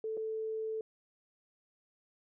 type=tone with dropouts; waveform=sine; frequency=440 Hz; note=A4; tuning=in tune; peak=-34 dBFS; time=0.04-0.81 s; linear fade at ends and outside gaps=2 ms; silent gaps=0.17-0.174 s; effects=none